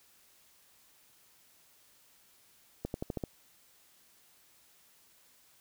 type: accelerating click train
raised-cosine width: 2 ms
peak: -21 dBFS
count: 6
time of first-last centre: 2.85-3.238 s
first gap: 91 ms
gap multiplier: 0.92
effects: white hiss -64 dBFS RMS until 5.6 s